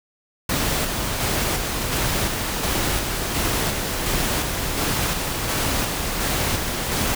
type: noise with tremolo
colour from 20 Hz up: pink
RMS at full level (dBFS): -22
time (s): 0.49-7.15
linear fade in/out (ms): 5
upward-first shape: square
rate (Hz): 1.4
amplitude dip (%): 30
effects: none